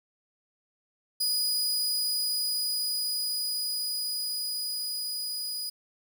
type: tone with level ramp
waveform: sawtooth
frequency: 4936 Hz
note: D#8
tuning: 15 cents flat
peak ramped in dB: -22 to -29 dBFS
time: 1.2-5.7 s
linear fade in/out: 10 ms
effects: 10-bit